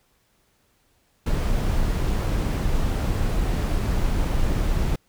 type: noise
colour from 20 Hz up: brown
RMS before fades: -22 dBFS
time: 1.26-4.96 s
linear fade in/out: 5 ms
effects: pink hiss -65 dBFS RMS until 5.08 s